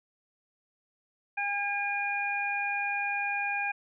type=harmonic tone; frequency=810 Hz; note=G#5; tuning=43 cents flat; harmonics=1 / 2 / 3; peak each=-33 / -34 / -31 dBFS; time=1.37-3.72 s; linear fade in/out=10 ms; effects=none